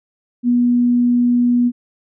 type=tone; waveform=sine; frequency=242.9 Hz; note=B3; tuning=29 cents flat; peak=-11 dBFS; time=0.43-1.72 s; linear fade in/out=50 ms; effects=none